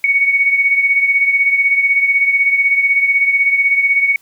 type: beating tone pair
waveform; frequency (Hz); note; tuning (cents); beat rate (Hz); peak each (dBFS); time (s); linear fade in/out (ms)
sine; 2228 / 2244; C#7 / C#7; +8 / +21; 16; -11 / -18; 0.04-4.16; 2
effects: white hiss -53 dBFS RMS until 4.21 s